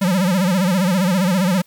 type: tone with vibrato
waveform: square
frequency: 185 Hz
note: F#3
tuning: in tune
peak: -15 dBFS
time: 0.01-1.62 s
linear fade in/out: 10 ms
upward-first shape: sine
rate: 15 Hz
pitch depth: 130 cents each way
effects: white hiss -56 dBFS RMS until 1.66 s